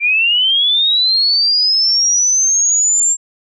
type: linear sweep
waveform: sine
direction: up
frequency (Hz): 2346 to 7450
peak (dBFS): -10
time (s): 0-3.17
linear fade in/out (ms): 50
effects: none